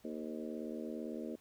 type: harmonic tone with a mistuned harmonic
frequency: 77.78 Hz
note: D#2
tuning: in tune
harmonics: 3 / 4 / 5 / 6 / 7 / 8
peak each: -43 / -45 / -47 / -49 / -50 / -51 dBFS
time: 0.04-1.36 s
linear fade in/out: 10 ms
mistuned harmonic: 7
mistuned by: -29 cents
effects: pink hiss -67 dBFS RMS until 1.4 s